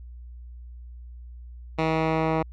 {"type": "tone with low-pass filter sweep", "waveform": "10% pulse", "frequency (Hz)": 159.8, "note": "D#3", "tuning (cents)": 47, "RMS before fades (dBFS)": -24, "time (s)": [1.78, 2.43], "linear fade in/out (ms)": 10, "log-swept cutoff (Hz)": [2900, 1600], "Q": 0.98, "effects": ["added 60 Hz sine -39 dBFS peak until 2.52 s"]}